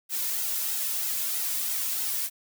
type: noise with flanger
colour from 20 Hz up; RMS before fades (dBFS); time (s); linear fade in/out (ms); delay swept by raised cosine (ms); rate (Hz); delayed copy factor
blue; -29; 0.09-2.3; 50; 1.7 to 2.59; 3.1; -0.7
effects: none